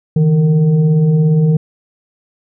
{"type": "tone with frequency modulation", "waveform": "sine", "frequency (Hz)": 158.6, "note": "D#3", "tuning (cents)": 33, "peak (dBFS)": -8, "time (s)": [0.16, 1.57], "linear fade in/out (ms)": 5, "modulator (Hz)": 300, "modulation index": 0.45, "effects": []}